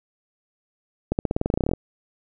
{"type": "accelerating click train", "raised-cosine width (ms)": 2, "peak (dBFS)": -8, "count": 16, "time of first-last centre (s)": [1.12, 1.736], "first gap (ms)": 69, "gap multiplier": 0.92, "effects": []}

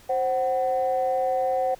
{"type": "tone pair together", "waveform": "sine", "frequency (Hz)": [526, 749.5], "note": ["C5", "F#5"], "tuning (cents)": [9, 22], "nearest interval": "tritone", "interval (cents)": 613, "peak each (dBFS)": -23, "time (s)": [0.09, 1.75], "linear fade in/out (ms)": 10, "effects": ["tanh soft clip ceiling -15 dBFS", "pink hiss -52 dBFS RMS until 1.79 s"]}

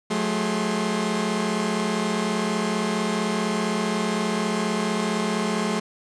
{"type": "tone cluster", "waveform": "sawtooth", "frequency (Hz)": [181.5, 216.8, 409.4, 1054], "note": ["F#3", "A3", "G#4", "C6"], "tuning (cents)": [-33, -25, -25, 12], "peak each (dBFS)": [-24, -21, -27, -29], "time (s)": [0.1, 5.8], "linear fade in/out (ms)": 10, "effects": ["resampled to 22050 Hz", "9-bit"]}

